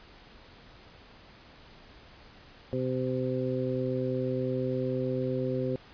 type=harmonic tone; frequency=128.6 Hz; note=C3; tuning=30 cents flat; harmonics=1 / 2 / 3 / 4; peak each=-33 / -33 / -33 / -33 dBFS; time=2.73-5.76 s; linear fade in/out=0 ms; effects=pink hiss -53 dBFS RMS until 5.93 s + resampled to 11025 Hz